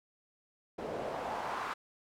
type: noise with band-pass filter sweep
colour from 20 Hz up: pink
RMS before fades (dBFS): -38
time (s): 0.78-1.74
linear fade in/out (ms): 10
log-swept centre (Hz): 450 to 1200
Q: 2.1
effects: none